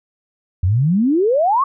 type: exponential sweep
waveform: sine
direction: up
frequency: 83.8 to 1147 Hz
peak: -12 dBFS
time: 0.63-1.64 s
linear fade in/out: 5 ms
effects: none